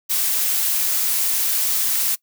blue noise, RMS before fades -20 dBFS, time 0.09-2.16 s, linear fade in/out 20 ms, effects noise-tail reverb RT60 0.1 s tail -22 dB re dry

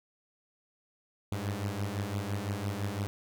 sawtooth beating tone pair, 98 / 103.9 Hz, G2 / G#2, 0 / +1 cents, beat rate 5.9 Hz, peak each -31 dBFS, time 1.32-3.07 s, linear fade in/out 0 ms, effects none

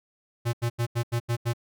square tone bursts, 118.3 Hz, A#2, 26 cents sharp, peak -24 dBFS, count 7, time 0.45-1.535 s, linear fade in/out 20 ms, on 83 ms, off 84 ms, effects none

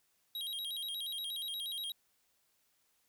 square tone with vibrato, 3520 Hz, A7, in tune, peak -38 dBFS, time 0.35-1.92 s, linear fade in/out 2 ms, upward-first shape square, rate 8.4 Hz, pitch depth 150 cents each way, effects white hiss -75 dBFS RMS until 3.08 s

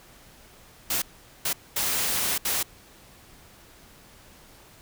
white noise bursts at uneven times, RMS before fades -26 dBFS, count 4, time 0.9-1.02 / 1.45-1.53 / 1.76-2.38 / 2.45-2.63 s, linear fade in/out 5 ms, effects pink hiss -52 dBFS RMS until 4.81 s

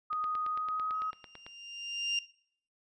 sine tone with pitch glide, 1244.5 to 1267.7 Hz, D#6 to D#6, 0 to +32 cents, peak -31 dBFS, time 0.1-1.11 s, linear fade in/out 10 ms, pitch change +32 cents, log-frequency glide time 0.49-0.97 s
click train, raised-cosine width 0.3 ms, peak -30 dBFS, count 13, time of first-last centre 0.13-1.465 s, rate 8.99 Hz
35% pulse tone with exponential growth, 2794 Hz, F7, in tune, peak -26 dBFS, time 0.94-2.19 s, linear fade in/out 2 ms, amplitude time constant 270 ms
effects noise-tail reverb RT60 0.6 s tail -19 dB re dry + resampled to 22050 Hz

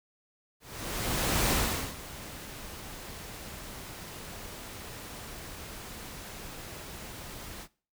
pink noise with ADSR envelope, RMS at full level -26 dBFS, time 0.6-7.68 s, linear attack 900 ms, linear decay 430 ms, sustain -17 dB, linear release 56 ms, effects noise-tail reverb RT60 0.4 s tail -21 dB re dry

